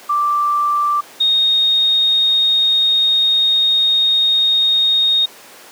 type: tone pair in turn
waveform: sine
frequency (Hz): 1174.7 / 3715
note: D6 / A#7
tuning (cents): 0 / -7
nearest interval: octave + minor sixth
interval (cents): 1993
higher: second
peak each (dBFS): -13 / -11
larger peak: second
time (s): 0.09-1.01 / 1.2-5.26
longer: second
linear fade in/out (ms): 10
effects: pink hiss -39 dBFS RMS until 5.71 s + high-pass 400 Hz 12 dB/octave